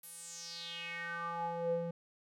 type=tone with band-pass filter sweep; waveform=square; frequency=169.8 Hz; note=F3; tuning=48 cents flat; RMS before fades=-40 dBFS; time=0.03-1.91 s; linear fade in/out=5 ms; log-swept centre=12000 to 350 Hz; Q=5; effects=none